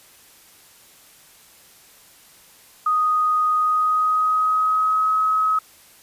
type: tone with pitch glide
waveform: sine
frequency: 1244.5 to 1276.5 Hz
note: D#6 to D#6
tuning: 0 to +44 cents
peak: -16 dBFS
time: 2.86-5.59 s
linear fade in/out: 5 ms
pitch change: +44 cents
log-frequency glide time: 3.56-5.13 s
effects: white hiss -50 dBFS RMS until 6.02 s + resampled to 32000 Hz